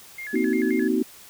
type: tone with vibrato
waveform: sine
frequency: 1900 Hz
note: A#6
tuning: 33 cents sharp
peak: -32 dBFS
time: 0.18-0.88 s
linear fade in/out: 5 ms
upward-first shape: square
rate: 5.7 Hz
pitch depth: 190 cents each way
type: chord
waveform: sine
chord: C half-diminished seventh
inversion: third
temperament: just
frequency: 235.5 / 261.6 / 314 / 376.7 Hz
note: Bb3 / C4 / Eb4 / Gb4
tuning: +18 / 0 / +16 / +31 cents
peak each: -25 dBFS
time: 0.33-1.03 s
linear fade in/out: 10 ms
effects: white hiss -47 dBFS RMS until 1.29 s